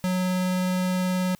square tone with vibrato, 183.5 Hz, F#3, 14 cents flat, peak -23 dBFS, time 0.04-1.35 s, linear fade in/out 0 ms, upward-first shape triangle, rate 19 Hz, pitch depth 8 cents each way, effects white hiss -58 dBFS RMS until 1.39 s

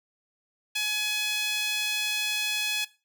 sawtooth tone with high-pass filter, 844 Hz, G#5, 28 cents sharp, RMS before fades -28 dBFS, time 0.75-2.85 s, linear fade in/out 10 ms, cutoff 2800 Hz, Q 2.4, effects noise-tail reverb RT60 0.3 s tail -18 dB re dry

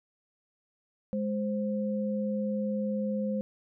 sine tone pair together, 207.7 / 522.5 Hz, G#3 / C5, 0 / -2 cents, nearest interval octave + major third, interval 1598 cents, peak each -29 / -33 dBFS, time 1.13-3.41 s, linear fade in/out 0 ms, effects none

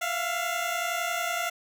15% pulse tone pair together, 676 / 706.8 Hz, E5 / F5, +43 / +21 cents, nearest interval minor second, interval 78 cents, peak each -24 dBFS, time 0.01-1.5 s, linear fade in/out 10 ms, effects none

